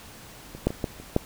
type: clicks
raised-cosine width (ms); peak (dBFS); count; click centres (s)
2; -24 / -7 / -19 / -12 / -28 / -6; 6; 0.55 / 0.67 / 0.705 / 0.842 / 1 / 1.164
effects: pink hiss -46 dBFS RMS until 1.25 s